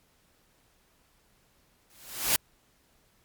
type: noise with exponential growth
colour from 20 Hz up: white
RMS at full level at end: -21 dBFS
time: 1.9-2.36 s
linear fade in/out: 1 ms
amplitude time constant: 98 ms
effects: pink hiss -66 dBFS RMS until 3.24 s + MP3 96 kbps